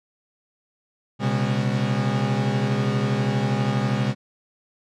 40% pulse tone cluster, 123.6 / 136 / 203.8 Hz, B2 / C#3 / G#3, +2 / -33 / -32 cents, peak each -24 dBFS, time 1.19-4.15 s, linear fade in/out 50 ms, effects low-pass 5000 Hz 12 dB/octave

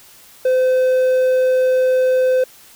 triangle tone, 513 Hz, C5, 34 cents flat, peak -10 dBFS, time 0.45-2.44 s, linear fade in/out 5 ms, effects white hiss -45 dBFS RMS until 2.75 s

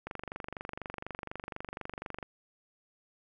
click train, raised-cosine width 0.5 ms, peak -23 dBFS, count 53, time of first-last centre 0.07-2.228 s, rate 24.1 Hz, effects none

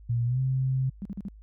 sine tone with pitch glide, 118.5 to 131.48 Hz, A#2 to C3, +29 to +9 cents, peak -23 dBFS, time 0.09-0.9 s, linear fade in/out 10 ms, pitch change +180 cents, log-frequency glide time 0.25-0.4 s
sine tone bursts, 198.1 Hz, G3, 18 cents sharp, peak -31 dBFS, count 4, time 1.02-1.284 s, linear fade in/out 0 ms, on 33 ms, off 44 ms
effects added 52 Hz sine -46 dBFS peak until 1.42 s

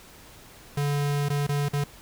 square tone with dropouts, 144 Hz, D3, 34 cents flat, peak -24 dBFS, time 0.77-1.84 s, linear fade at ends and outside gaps 5 ms, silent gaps 1.287-1.3 / 1.468-1.49 / 1.686-1.733 s, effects pink hiss -49 dBFS RMS until 2.01 s

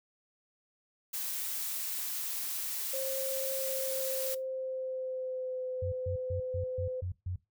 blue noise, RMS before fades -36 dBFS, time 1.13-4.35 s, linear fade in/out 10 ms
sine tone with pitch glide, 533 to 510.7 Hz, C5 to C5, +32 to -42 cents, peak -34 dBFS, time 2.93-7.01 s, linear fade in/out 10 ms, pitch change -74 cents, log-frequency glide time 3.59-5.65 s
sine tone bursts, 90.8 Hz, F#2, 32 cents flat, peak -33 dBFS, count 7, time 5.82-7.36 s, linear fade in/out 5 ms, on 100 ms, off 140 ms
effects noise-tail reverb RT60 0.2 s tail -17 dB re dry

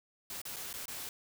white noise with dropouts, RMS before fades -42 dBFS, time 0.3-1.09 s, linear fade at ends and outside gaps 1 ms, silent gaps 0.416-0.453 / 0.561-0.566 / 0.729-0.739 / 0.856-0.881 s, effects none

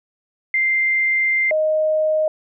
sine tone pair in turn, 2092 / 622 Hz, C7 / D#5, -1 / -1 cents, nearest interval octave + major sixth, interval 2100 cents, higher first, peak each -15 dBFS, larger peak neither, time 0.54-1.51 / 1.51-2.28 s, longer first, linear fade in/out 2 ms, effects none

